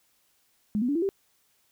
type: tone with pitch steps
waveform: sine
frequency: 210 / 245.4 / 286.9 / 335.3 / 391.9 Hz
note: G#3 / B3 / D4 / E4 / G4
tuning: +19 / -11 / -40 / +30 / 0 cents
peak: -23 dBFS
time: 0.75-1.09 s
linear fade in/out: 0 ms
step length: 68 ms
effects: white hiss -68 dBFS RMS until 1.71 s